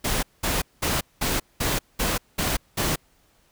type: noise bursts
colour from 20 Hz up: pink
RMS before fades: -24 dBFS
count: 8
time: 0.04-2.96 s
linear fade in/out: 10 ms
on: 190 ms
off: 200 ms
effects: pink hiss -62 dBFS RMS until 3.51 s